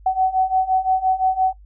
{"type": "beating tone pair", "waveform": "sine", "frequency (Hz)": [750, 755.8], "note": ["F#5", "F#5"], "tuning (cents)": [23, 37], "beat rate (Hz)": 5.8, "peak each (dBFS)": [-20, -18], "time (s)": [0.06, 1.53], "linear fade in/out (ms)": 5, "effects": ["noise-tail reverb RT60 0.1 s tail -20 dB re dry", "added 50 Hz sine -42 dBFS peak until 1.65 s"]}